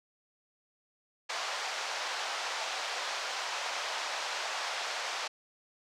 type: band-pass noise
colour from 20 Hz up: pink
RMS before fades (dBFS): -36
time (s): 1.29-5.28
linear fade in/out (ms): 10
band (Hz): 630 to 6200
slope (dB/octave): 24
effects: none